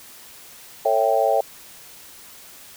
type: chord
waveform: sine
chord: A dominant seventh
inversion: none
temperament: equal with one note detuned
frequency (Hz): 449.2 / 554.4 / 659.3 / 784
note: A4 / C#5 / E5 / G5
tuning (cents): +36 / 0 / 0 / 0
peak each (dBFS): -24 / -21 / -21 / -21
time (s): 0.85-1.41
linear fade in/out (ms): 5
effects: white hiss -44 dBFS RMS until 2.76 s